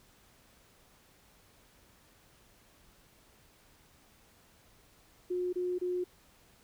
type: tone bursts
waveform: sine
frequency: 360 Hz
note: F#4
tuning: 47 cents flat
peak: -30 dBFS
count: 3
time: 5.3-6.042 s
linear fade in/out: 10 ms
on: 230 ms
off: 26 ms
effects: pink hiss -63 dBFS RMS until 6.63 s